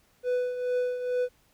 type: tone with tremolo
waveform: triangle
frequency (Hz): 496.7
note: B4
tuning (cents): +10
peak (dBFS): -21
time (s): 0.23-1.29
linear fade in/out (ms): 50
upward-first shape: triangle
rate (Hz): 2.3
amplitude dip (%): 65
effects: pink hiss -65 dBFS RMS until 1.53 s